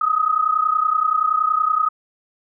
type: tone pair together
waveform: sine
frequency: 1244.5 / 1275.1 Hz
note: D#6 / D#6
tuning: 0 / +42 cents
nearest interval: unison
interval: 42 cents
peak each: -18 / -19 dBFS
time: 0.01-1.89 s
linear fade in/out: 5 ms
effects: none